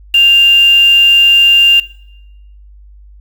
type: tone with quantisation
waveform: sine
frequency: 2794 Hz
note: F7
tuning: in tune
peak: -4 dBFS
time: 0.14-1.8 s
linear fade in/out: 5 ms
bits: 4
effects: noise-tail reverb RT60 0.9 s tail -21 dB re dry + added 50 Hz sine -35 dBFS peak until 3.2 s